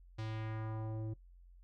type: tone with low-pass filter sweep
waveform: square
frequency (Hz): 110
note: A2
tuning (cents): 0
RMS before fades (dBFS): -41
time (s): 0.18-1.14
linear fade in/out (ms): 10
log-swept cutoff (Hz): 4900 to 370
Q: 1.3
effects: noise-tail reverb RT60 0.1 s tail -17 dB re dry + added 44 Hz sine -56 dBFS peak until 1.63 s